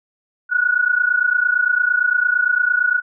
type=tone pair together; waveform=sine; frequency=1451.2 / 1480 Hz; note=F#6 / F#6; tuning=-34 / 0 cents; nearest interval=unison; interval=34 cents; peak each=-17 dBFS; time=0.49-3.02 s; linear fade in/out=50 ms; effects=none